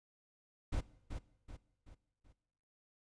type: noise with echo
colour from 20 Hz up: brown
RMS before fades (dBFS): -35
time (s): 0.72-0.81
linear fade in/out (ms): 10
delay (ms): 380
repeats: 4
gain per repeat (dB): -7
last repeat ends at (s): 2.33
effects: noise-tail reverb RT60 1.0 s tail -20 dB re dry + resampled to 22050 Hz